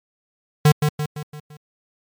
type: tone with echo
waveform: square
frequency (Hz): 150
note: D3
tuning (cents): +37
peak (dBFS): -10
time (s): 0.65-0.72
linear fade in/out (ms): 5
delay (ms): 170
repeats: 5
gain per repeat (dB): -6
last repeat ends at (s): 1.57
effects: MP3 96 kbps